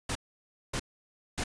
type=noise bursts; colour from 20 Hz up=pink; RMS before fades=-32 dBFS; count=3; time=0.09-1.439 s; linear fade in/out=5 ms; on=63 ms; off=580 ms; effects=resampled to 22050 Hz